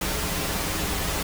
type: noise with comb filter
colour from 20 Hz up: pink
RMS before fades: -27 dBFS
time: 0.01-1.23 s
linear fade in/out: 5 ms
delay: 8.3 ms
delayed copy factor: -0.7
effects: none